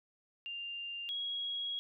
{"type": "tone pair in turn", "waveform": "sine", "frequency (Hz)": [2794, 3309], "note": ["F7", "G#7"], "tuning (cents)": [0, -7], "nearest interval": "minor third", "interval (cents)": 293, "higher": "second", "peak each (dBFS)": [-39, -35], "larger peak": "second", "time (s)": [[0.46, 1.09], [1.09, 1.79]], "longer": "second", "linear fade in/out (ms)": 0, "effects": []}